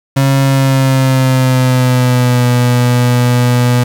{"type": "tone with pitch glide", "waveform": "35% pulse", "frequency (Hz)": [136.3, 122.84], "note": ["C#3", "B2"], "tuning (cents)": [-29, -9], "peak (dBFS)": -6, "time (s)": [0.16, 3.84], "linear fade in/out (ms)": 10, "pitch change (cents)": -180, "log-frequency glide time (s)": [0.42, 2.47], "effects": ["7-bit"]}